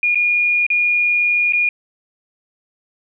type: tone with dropouts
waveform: sine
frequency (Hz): 2433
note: D#7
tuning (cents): -39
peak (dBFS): -13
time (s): 0.03-1.69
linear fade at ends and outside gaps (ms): 2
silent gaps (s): 0.147-0.155 / 0.666-0.702 / 1.524-1.533
effects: none